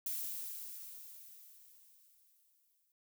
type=noise with exponential decay; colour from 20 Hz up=violet; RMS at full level=-38 dBFS; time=0.06-2.92 s; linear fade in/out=2 ms; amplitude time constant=620 ms; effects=none